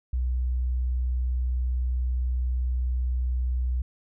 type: tone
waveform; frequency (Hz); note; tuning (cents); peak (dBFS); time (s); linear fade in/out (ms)
sine; 62.3; B1; +16; -23; 0.13-3.82; 5
effects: none